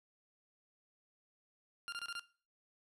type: tone bursts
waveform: 20% pulse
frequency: 1396.9 Hz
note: F6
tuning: in tune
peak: -35 dBFS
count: 5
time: 1.88-2.195 s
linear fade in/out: 0 ms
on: 43 ms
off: 25 ms
effects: noise-tail reverb RT60 0.4 s tail -18 dB re dry + low-pass 10000 Hz 12 dB/octave